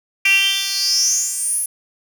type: tone with high-pass filter sweep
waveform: 10% pulse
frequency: 392 Hz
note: G4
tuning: in tune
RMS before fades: -18 dBFS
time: 0.25-1.66 s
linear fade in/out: 5 ms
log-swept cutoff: 2500 to 11000 Hz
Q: 9.8
effects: none